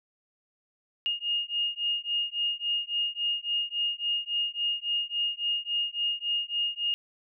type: beating tone pair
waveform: sine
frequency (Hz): 2844 / 2847.6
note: F7 / F7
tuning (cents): +31 / +33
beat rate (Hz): 3.6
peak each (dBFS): -30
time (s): 1.06-6.94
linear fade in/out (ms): 0
effects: none